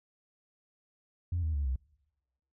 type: tone with pitch steps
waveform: sine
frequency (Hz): 87 / 78.86 / 71.49 / 64.8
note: F2 / D#2 / D2 / C2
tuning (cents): -6 / +24 / -46 / -16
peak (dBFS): -27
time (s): 1.32-1.76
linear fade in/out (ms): 5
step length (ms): 110
effects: noise-tail reverb RT60 1.0 s tail -26 dB re dry + tanh soft clip ceiling -25 dBFS